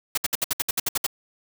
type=noise bursts; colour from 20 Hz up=white; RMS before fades=-23 dBFS; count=11; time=0.15-1.066 s; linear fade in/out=5 ms; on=26 ms; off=63 ms; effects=none